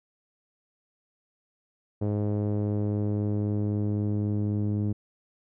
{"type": "tone with low-pass filter sweep", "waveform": "sawtooth", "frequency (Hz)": 103.83, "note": "G#2", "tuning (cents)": 0, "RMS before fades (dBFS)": -27, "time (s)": [2.01, 4.93], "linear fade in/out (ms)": 10, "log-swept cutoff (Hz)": [490, 290], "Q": 1.4, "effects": []}